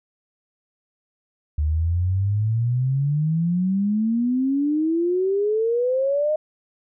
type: exponential sweep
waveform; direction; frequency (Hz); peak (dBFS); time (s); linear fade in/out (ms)
sine; up; 73.42 to 622.3; -18; 1.58-6.36; 5
effects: none